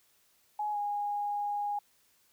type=tone with pitch glide; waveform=sine; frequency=840 to 821.8 Hz; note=G#5 to G#5; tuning=+19 to -18 cents; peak=-30 dBFS; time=0.59-1.79 s; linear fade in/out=5 ms; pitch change=-37 cents; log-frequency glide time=0.72-0.77 s; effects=white hiss -68 dBFS RMS until 2.32 s